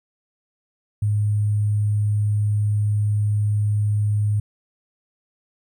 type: tone with sample-and-hold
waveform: sine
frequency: 104.4 Hz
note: G#2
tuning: 10 cents sharp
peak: -17 dBFS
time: 1.02-4.4 s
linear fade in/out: 5 ms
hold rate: 8820 Hz
effects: none